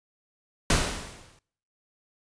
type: noise with exponential decay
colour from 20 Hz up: pink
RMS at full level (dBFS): -20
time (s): 0.7-1.39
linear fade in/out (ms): 2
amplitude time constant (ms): 150
effects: noise-tail reverb RT60 0.7 s tail -25 dB re dry + resampled to 22050 Hz